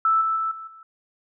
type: tone with level steps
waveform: sine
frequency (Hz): 1318.5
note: E6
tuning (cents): 0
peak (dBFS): -16 / -20 / -22 / -34 / -43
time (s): 0.05-0.83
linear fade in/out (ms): 2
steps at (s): 0.21 / 0.36 / 0.51 / 0.67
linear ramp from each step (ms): 5
effects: none